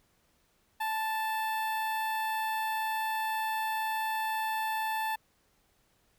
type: tone with notch filter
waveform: sawtooth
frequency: 879 Hz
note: A5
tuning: 2 cents flat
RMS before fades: -32 dBFS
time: 0.8-5.16 s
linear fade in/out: 10 ms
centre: 6200 Hz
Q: 0.65
effects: pink hiss -70 dBFS RMS until 6.18 s